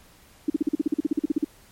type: tone bursts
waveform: sine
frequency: 300.8 Hz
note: D4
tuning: 42 cents sharp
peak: -17 dBFS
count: 16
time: 0.48-1.445 s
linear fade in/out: 5 ms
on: 20 ms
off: 43 ms
effects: pink hiss -54 dBFS RMS until 1.71 s + MP3 64 kbps